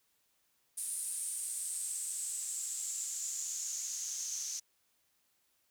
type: noise with band-pass filter sweep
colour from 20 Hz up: white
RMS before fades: -39 dBFS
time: 0.77-4.6 s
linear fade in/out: 10 ms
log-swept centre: 9500 to 6100 Hz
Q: 7
effects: white hiss -75 dBFS RMS until 5.7 s